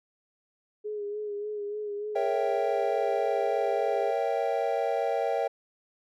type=tone with vibrato; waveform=sine; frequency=415.9 Hz; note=G#4; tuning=2 cents sharp; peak=-31 dBFS; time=0.84-4.12 s; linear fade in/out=20 ms; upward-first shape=sine; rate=3.4 Hz; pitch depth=36 cents each way
type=chord; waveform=triangle; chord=A# diminished seventh; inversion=none; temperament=equal; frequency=466.2 / 554.4 / 659.3 / 784 Hz; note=A#4 / C#5 / E5 / G5; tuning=0 / 0 / 0 / 0 cents; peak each=-29 dBFS; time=2.15-5.48 s; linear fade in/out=10 ms
effects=none